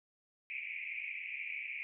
pink band-pass noise, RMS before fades -42 dBFS, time 0.5-1.83 s, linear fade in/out 0 ms, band 2200 to 2500 Hz, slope 96 dB/octave, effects none

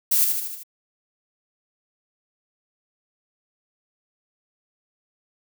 violet noise with echo, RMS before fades -19 dBFS, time 0.11-0.25 s, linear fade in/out 10 ms, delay 77 ms, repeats 5, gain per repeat -4 dB, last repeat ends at 0.635 s, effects none

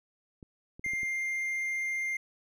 clicks, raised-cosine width 3 ms, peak -34 dBFS, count 5, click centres 0.428 / 0.795 / 0.863 / 0.935 / 1.032 s
triangle tone, 2105 Hz, C7, 10 cents sharp, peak -28 dBFS, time 0.84-2.17 s, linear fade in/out 5 ms
effects none

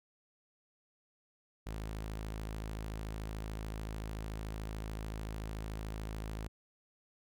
sawtooth tone, 53.6 Hz, A1, 45 cents flat, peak -35 dBFS, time 1.66-6.48 s, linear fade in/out 10 ms, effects none

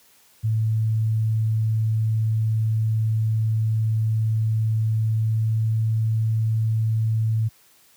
sine tone with pitch glide, 110.3 to 111 Hz, A2 to A2, +5 to +16 cents, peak -18 dBFS, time 0.43-7.49 s, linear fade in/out 20 ms, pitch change +11 cents, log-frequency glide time 5-5.77 s, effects white hiss -56 dBFS RMS until 7.96 s + high-pass 60 Hz 12 dB/octave

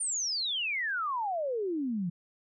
sine exponential sweep, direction down, 9280 to 165.1 Hz, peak -29 dBFS, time 0-2.1 s, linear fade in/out 10 ms, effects none

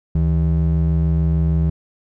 triangle ring-modulated tone, 116.54 Hz, A#2, in tune, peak -9 dBFS, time 0.15-1.7 s, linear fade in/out 5 ms, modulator 43.3 Hz, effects none

